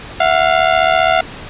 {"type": "ring-modulated tone", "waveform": "sawtooth", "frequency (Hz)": 698, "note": "F5", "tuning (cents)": -1, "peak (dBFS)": -3, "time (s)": [0.2, 1.21], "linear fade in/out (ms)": 5, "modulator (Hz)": 37.6, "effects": ["pink hiss -31 dBFS RMS until 1.49 s", "resampled to 8000 Hz"]}